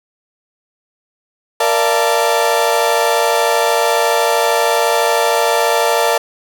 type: chord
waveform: 35% pulse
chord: Bb major seventh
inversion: none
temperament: equal with one note detuned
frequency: 466.2 / 587.3 / 680.9 / 880 Hz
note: Bb4 / D5 / F5 / A5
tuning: 0 / 0 / -44 / 0 cents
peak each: -16 dBFS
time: 1.6-6.18 s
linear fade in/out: 5 ms
effects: none